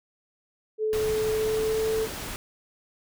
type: tone with pitch glide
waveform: sine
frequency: 433.4 to 441 Hz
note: A4 to A4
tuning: -26 to +4 cents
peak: -23 dBFS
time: 0.78-2.08 s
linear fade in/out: 50 ms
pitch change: +30 cents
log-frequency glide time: 1.23-1.94 s
type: noise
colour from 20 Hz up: pink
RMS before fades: -35 dBFS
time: 0.93-2.36 s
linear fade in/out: 0 ms
effects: none